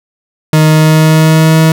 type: tone with pitch glide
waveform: 40% pulse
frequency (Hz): 155.56 to 159.66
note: D#3 to D#3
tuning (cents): 0 to +45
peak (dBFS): -3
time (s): 0.53-1.72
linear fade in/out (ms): 2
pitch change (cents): +45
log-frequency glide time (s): 0.68-1.6
effects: none